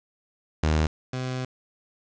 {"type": "tone pair in turn", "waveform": "sawtooth", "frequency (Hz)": [77.78, 128.21], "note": ["D#2", "C3"], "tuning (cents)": [0, -35], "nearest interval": "major sixth", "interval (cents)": 865, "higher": "second", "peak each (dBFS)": [-16, -24], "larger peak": "first", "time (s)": [[0.63, 0.87], [1.13, 1.45]], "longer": "second", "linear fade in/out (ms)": 5, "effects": ["resampled to 16000 Hz", "7-bit"]}